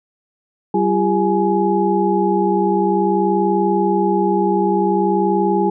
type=tone cluster; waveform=sine; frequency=192.8 / 344.3 / 404.8 / 839 Hz; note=G3 / F4 / G#4 / G#5; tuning=-28 / -25 / -44 / +17 cents; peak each=-19 dBFS; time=0.74-5.7 s; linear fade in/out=5 ms; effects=none